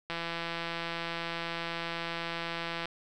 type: click train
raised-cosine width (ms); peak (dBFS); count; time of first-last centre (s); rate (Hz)
0.3; -19; 464; 0.1-2.856; 168
effects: none